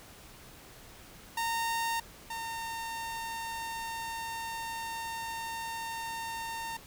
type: tone pair in turn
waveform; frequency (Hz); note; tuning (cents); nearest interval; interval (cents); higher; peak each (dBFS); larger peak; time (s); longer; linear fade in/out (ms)
sawtooth; 919 / 913.2; A#5 / A#5; -25 / -36; unison; 11; first; -26 / -32; first; 1.37-2 / 2.3-6.77; second; 5
effects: pink hiss -52 dBFS RMS until 6.86 s